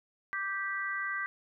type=harmonic tone; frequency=392 Hz; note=G4; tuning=in tune; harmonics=3 / 4 / 5; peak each=-38 / -35 / -36 dBFS; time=0.33-1.26 s; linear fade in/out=0 ms; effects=none